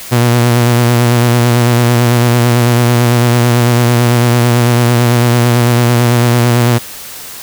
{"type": "tone with vibrato", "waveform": "sawtooth", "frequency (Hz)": 120, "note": "B2", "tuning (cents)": -49, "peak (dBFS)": -3, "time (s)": [0.11, 6.79], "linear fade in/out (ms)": 20, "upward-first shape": "sine", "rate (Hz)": 9, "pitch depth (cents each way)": 36, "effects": ["white hiss -28 dBFS RMS until 7.42 s"]}